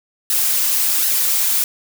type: noise with flanger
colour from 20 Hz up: blue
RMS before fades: -17 dBFS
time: 0.3-1.64 s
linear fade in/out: 2 ms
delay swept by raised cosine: 0.85 to 5.55 ms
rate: 1.3 Hz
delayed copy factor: -0.5
effects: none